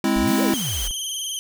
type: chord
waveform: square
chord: Ab augmented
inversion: none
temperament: equal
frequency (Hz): 207.7 / 261.6 / 329.6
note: Ab3 / C4 / E4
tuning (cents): 0 / 0 / 0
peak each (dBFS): -23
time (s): 0.04-0.54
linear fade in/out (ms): 2
type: exponential two-way sweep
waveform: sine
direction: up then down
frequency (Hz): 33.61 to 600 to 33.61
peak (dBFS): -26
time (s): 0.16-0.91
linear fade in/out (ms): 0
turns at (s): 0.42
type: noise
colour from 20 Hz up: white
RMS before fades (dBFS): -32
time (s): 0.27-0.88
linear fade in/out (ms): 5
type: tone with vibrato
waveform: 20% pulse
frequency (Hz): 3136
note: G7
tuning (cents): 0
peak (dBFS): -20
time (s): 0.54-1.39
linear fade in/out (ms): 0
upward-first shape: square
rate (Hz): 20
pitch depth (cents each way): 49
effects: none